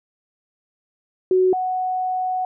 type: tone pair in turn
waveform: sine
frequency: 371.2 / 740.6 Hz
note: F#4 / F#5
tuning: +6 / +1 cents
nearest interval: octave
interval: 1195 cents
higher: second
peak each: -13 / -20 dBFS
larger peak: first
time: 1.31-1.53 / 1.53-2.45 s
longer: second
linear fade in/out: 2 ms
effects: none